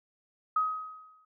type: tone with exponential decay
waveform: sine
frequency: 1263 Hz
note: D#6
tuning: 26 cents sharp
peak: -22 dBFS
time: 0.56-1.25 s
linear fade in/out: 5 ms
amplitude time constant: 150 ms
effects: none